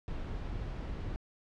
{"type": "noise", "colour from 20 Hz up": "brown", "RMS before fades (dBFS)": -38, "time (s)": [0.08, 1.16], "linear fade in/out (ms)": 0, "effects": ["low-pass 4000 Hz 12 dB/octave"]}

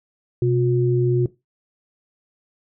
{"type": "tone pair together", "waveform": "sine", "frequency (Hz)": [126.78, 358.6], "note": ["B2", "F4"], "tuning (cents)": [46, 46], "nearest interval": "octave + tritone", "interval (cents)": 1800, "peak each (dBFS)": [-18, -19], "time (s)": [0.42, 1.26], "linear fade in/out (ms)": 2, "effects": ["noise-tail reverb RT60 0.2 s tail -17 dB re dry"]}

